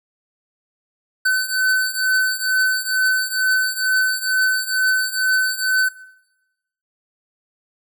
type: beating tone pair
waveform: square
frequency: 1517 / 1519.2 Hz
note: F#6 / F#6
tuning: +43 / +45 cents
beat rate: 2.2 Hz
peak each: -22 / -19 dBFS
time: 1.25-5.89 s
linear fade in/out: 10 ms
effects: noise-tail reverb RT60 1.0 s tail -20 dB re dry